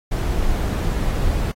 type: noise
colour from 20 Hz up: brown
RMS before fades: -20 dBFS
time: 0.11-1.52 s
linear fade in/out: 10 ms
effects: AAC 48 kbps